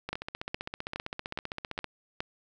two click trains, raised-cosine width 0.3 ms, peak -19 / -16 dBFS, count 28 / 6, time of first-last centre 0.09-1.843 / 0.13-2.205 s, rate 15.4 / 2.41 Hz, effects none

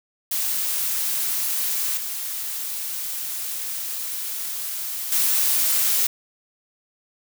blue noise with level steps, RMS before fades -24 / -29 / -20 dBFS, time 0.31-6.07 s, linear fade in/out 5 ms, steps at 1.97 / 5.12 s, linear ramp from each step 2 ms, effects none

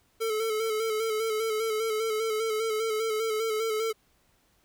square tone with vibrato, 440 Hz, A4, in tune, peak -27 dBFS, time 0.2-3.93 s, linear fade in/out 20 ms, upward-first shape square, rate 5 Hz, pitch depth 37 cents each way, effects pink hiss -67 dBFS RMS until 4.64 s

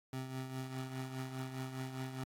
25% pulse tone with tremolo, 130.81 Hz, C3, in tune, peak -34 dBFS, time 0.13-2.24 s, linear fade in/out 2 ms, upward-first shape triangle, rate 4.9 Hz, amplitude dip 60%, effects AAC 48 kbps

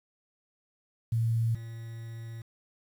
sine / triangle tone pair in turn, 114.4 / 114.4 Hz, A#2 / A#2, -32 / -32 cents, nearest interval unison, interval 0 cents, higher neither, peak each -24 / -36 dBFS, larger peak first, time 1.12-1.55 / 1.55-2.42 s, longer second, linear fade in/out 5 ms, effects 9-bit

